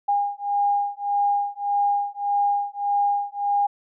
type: beating tone pair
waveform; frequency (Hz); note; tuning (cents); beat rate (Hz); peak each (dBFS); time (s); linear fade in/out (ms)
sine; 811 / 812.7; G#5 / G#5; -41 / -38; 1.7; -23; 0.08-3.67; 10
effects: none